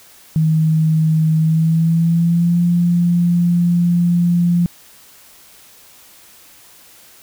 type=tone with pitch glide; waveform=sine; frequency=158.3 to 173.63 Hz; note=D#3 to F3; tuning=+30 to -10 cents; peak=-11 dBFS; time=0.36-4.66 s; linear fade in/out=0 ms; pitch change=+160 cents; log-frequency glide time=1.37-2.61 s; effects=white hiss -45 dBFS RMS until 7.22 s